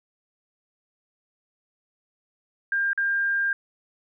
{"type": "tone with dropouts", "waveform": "sine", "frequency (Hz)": 1600, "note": "G6", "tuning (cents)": 35, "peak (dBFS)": -21, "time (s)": [2.72, 3.53], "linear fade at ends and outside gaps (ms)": 2, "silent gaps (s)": [2.932, 2.976], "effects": []}